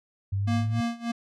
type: linear sweep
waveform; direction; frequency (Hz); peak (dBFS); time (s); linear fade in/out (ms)
sine; up; 96.7 to 112.7; -24; 0.32-0.81; 10
type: tone with tremolo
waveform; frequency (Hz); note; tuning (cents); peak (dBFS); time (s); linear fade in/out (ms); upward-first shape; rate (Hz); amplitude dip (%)
square; 234; A#3; +7; -25; 0.47-1.12; 10; sine; 3.4; 90
effects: low-pass 6000 Hz 12 dB/octave